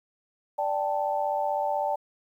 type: chord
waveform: sine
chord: D suspended fourth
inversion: none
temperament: equal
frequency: 587.3 / 784 / 880 Hz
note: D5 / G5 / A5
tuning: 0 / 0 / 0 cents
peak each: -29 dBFS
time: 0.58-1.96 s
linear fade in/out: 10 ms
effects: 10-bit